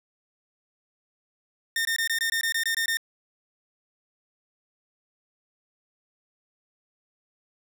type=tone bursts; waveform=sawtooth; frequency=1822 Hz; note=A#6; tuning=40 cents flat; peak=-20 dBFS; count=11; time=1.76-2.971 s; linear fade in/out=2 ms; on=91 ms; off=21 ms; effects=none